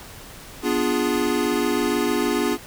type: chord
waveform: square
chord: B diminished seventh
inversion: none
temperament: equal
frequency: 246.9 / 293.7 / 349.2 / 415.3 Hz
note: B3 / D4 / F4 / Ab4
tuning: 0 / 0 / 0 / 0 cents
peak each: -26 dBFS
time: 0.62-2.58 s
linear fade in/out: 50 ms
effects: pink hiss -41 dBFS RMS until 2.66 s